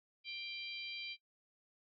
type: harmonic tone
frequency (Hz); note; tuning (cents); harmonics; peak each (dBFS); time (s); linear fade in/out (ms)
788; G5; +9; 3 / 4 / 5 / 6; -45 / -47 / -49 / -51; 0.24-1.17; 50
effects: noise-tail reverb RT60 0.1 s tail -19 dB re dry + AAC 48 kbps